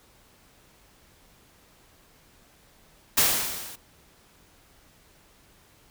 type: noise with level ramp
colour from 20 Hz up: white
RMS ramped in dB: -18 to -43 dBFS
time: 3.17-3.76 s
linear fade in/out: 10 ms
effects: pink hiss -58 dBFS RMS until 5.9 s